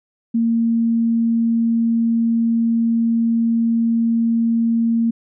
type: tone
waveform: sine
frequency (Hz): 230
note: A#3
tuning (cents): -23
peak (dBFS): -14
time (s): 0.34-5.11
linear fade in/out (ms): 10
effects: none